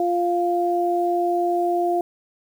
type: tone pair together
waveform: sine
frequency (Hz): 349.2 / 698.5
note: F4 / F5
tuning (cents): 0 / 0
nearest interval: octave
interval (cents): 1200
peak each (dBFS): -21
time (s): 0-2.01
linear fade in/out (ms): 2
effects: 8-bit